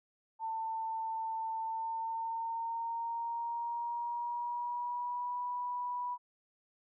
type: tone with pitch glide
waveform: sine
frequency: 894 to 980.6 Hz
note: A5 to B5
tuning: +27 to -13 cents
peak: -34 dBFS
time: 0.39-6.18 s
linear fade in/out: 50 ms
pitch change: +160 cents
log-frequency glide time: 1.62-5.39 s
effects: none